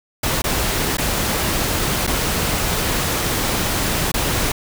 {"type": "noise with dropouts", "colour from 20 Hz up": "pink", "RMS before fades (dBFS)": -20, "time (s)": [0.23, 4.52], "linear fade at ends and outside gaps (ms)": 5, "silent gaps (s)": [[0.42, 0.44], [0.971, 0.982], [2.068, 2.074], [4.118, 4.14]], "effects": []}